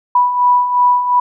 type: beating tone pair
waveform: sine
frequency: 982 / 984.8 Hz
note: B5 / B5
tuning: -10 / -5 cents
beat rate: 2.8 Hz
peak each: -17 / -10 dBFS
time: 0.15-1.2 s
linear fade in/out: 5 ms
effects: none